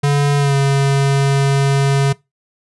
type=tone with pitch glide; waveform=square; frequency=143.1 to 138.39 Hz; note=D3 to C#3; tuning=-45 to -3 cents; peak=-12 dBFS; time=0.03-2.13 s; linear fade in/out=10 ms; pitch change=-58 cents; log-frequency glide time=0.38-0.55 s; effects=noise-tail reverb RT60 0.2 s tail -21 dB re dry + resampled to 24000 Hz